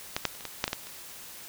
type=clicks; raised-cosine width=0.2 ms; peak=-10 / -7 / -28 / -25 / -17 / -7 / -12 / -11 / -30 / -26 dBFS; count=10; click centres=0.165 / 0.253 / 0.351 / 0.408 / 0.453 / 0.641 / 0.679 / 0.731 / 0.835 / 0.87 s; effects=white hiss -45 dBFS RMS until 1.48 s